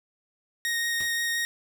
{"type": "tone with vibrato", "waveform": "sawtooth", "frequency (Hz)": 1864.7, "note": "A#6", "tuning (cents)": 0, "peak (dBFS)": -22, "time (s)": [0.65, 1.45], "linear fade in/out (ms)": 0, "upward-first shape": "sine", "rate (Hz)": 5.7, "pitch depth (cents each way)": 8}
{"type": "noise with exponential decay", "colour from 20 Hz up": "pink", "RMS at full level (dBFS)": -39, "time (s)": [1, 1.17], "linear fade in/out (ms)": 1, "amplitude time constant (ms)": 35}
{"effects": []}